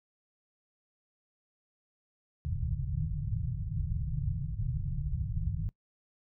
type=low-pass noise; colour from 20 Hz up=white; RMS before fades=-33 dBFS; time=2.45-5.69 s; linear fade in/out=0 ms; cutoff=160 Hz; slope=96 dB/octave; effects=noise-tail reverb RT60 0.1 s tail -22 dB re dry